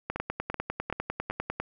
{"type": "two click trains", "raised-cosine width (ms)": 0.5, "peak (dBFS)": [-19, -15], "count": [4, 16], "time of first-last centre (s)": [[0.16, 1.309], [0.1, 1.6]], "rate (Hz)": [2.61, 10], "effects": []}